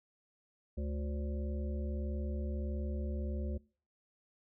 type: harmonic tone with a mistuned harmonic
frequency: 72.2 Hz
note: D2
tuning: 29 cents flat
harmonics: 1 / 3 / 5 / 7 / 8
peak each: -35 / -42 / -47 / -50 / -50 dBFS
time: 0.77-3.58 s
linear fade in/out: 10 ms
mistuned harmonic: 7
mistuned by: +36 cents
effects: noise-tail reverb RT60 0.4 s tail -23 dB re dry